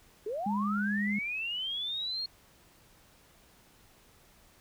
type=linear sweep; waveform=sine; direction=up; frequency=392 to 4315 Hz; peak=-32 dBFS; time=0.26-2.26 s; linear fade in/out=5 ms
type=tone; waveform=sine; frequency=204.7 Hz; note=G#3; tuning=25 cents flat; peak=-29 dBFS; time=0.46-1.19 s; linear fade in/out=5 ms
effects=pink hiss -61 dBFS RMS until 4.6 s